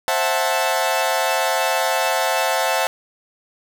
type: chord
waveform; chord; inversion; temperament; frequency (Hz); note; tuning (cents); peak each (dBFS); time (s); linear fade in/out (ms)
sawtooth; F# half-diminished seventh; second; equal with one note detuned; 529.3 / 659.3 / 740 / 880; C5 / E5 / F#5 / A5; +20 / 0 / 0 / 0; -20 / -19 / -20 / -19; 0.08-2.87; 0
effects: none